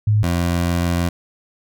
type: tone pair in turn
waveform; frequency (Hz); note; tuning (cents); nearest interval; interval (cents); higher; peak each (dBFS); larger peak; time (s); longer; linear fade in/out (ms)
sine / 20% pulse; 106 / 86.51; G#2 / F2; +36 / -16; major third; 352; first; -12; neither; 0.07-0.23 / 0.23-1.09; second; 5
effects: none